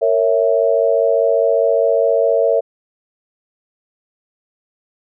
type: chord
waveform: sine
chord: A# diminished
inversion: none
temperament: equal with one note detuned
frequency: 459.5 / 554.4 / 659.3 Hz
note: A#4 / C#5 / E5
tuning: -25 / 0 / 0 cents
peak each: -16 dBFS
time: 0.01-2.61 s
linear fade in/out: 20 ms
effects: none